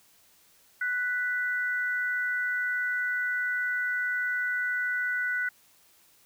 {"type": "tone pair together", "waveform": "sine", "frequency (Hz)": [1483.1, 1975.5], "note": ["F#6", "B6"], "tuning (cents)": [4, 0], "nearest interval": "perfect fourth", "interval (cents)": 496, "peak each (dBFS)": [-27, -33], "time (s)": [0.81, 5.49], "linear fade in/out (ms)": 5, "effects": ["white hiss -61 dBFS RMS until 6.25 s"]}